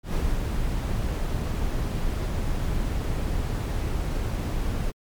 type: noise with ADSR envelope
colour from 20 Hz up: brown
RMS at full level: -24 dBFS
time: 0.03-4.92 s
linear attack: 110 ms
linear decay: 220 ms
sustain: -2 dB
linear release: 22 ms
effects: MP3 96 kbps